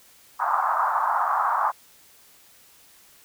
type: band-pass noise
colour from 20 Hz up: white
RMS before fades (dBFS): -23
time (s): 0.39-1.72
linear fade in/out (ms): 20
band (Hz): 750 to 1300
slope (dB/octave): 48
effects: white hiss -54 dBFS RMS until 3.24 s